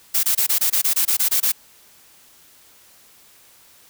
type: noise bursts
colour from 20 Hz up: blue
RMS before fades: -18 dBFS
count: 12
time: 0.14-1.521 s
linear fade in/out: 10 ms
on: 94 ms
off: 23 ms
effects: white hiss -51 dBFS RMS until 3.89 s